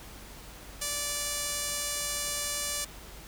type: tone with band-pass filter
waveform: sawtooth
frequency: 583 Hz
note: D5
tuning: 13 cents flat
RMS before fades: -33 dBFS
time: 0.81-2.85 s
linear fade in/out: 10 ms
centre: 8400 Hz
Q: 1.1
effects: added 50 Hz sine -49 dBFS peak until 3.27 s + pink hiss -48 dBFS RMS until 3.27 s